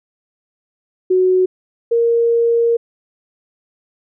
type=tone pair in turn; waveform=sine; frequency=370 / 466.2 Hz; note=F#4 / A#4; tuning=0 / 0 cents; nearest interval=major third; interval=400 cents; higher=second; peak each=-10 / -11 dBFS; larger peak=first; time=1.1-1.46 / 1.91-2.77 s; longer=second; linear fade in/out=10 ms; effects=none